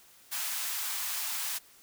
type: high-pass noise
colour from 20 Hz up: white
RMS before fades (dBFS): -34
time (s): 0.31-1.59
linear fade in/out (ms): 20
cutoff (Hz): 830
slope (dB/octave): 24
effects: white hiss -58 dBFS RMS until 1.82 s